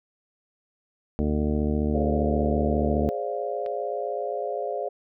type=harmonic tone; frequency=74.8 Hz; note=D2; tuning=32 cents sharp; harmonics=1 / 2 / 3 / 4 / 5 / 6 / 8 / 9 / 10; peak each=-26 / -32 / -26 / -31 / -34 / -32 / -37 / -45 / -45 dBFS; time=1.19-3.09 s; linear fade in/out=0 ms
type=chord; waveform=sine; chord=D half-diminished seventh; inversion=second; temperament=equal with one note detuned; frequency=415.3 / 523.3 / 582.9 / 698.5 Hz; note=Ab4 / C5 / D5 / F5; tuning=0 / 0 / -13 / 0 cents; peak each=-32 dBFS; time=1.94-4.89 s; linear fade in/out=10 ms
type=click; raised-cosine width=0.3 ms; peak=-28 dBFS; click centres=3.662 s
effects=none